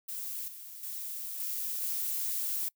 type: noise with level steps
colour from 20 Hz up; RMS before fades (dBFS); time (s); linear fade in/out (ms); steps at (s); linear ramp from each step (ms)
violet; -38 / -46 / -39 / -35 / -33; 0.08-2.69; 10; 0.48 / 0.83 / 1.4 / 1.82; 2
effects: noise-tail reverb RT60 0.1 s tail -24 dB re dry